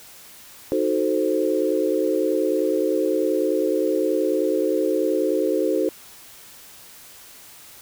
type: chord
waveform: sine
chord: D# diminished seventh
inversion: none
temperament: equal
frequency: 311.1 / 370 / 440 / 523.3 Hz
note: D#4 / F#4 / A4 / C5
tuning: 0 / 0 / 0 / 0 cents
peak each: -24 dBFS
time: 0.72-5.89 s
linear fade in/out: 0 ms
effects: white hiss -45 dBFS RMS until 7.81 s